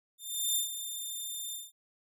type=tone with ADSR envelope; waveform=10% pulse; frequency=3593 Hz; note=A7; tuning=36 cents sharp; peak=-19 dBFS; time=0.18-1.72 s; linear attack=380 ms; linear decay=120 ms; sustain=-10 dB; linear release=190 ms; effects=none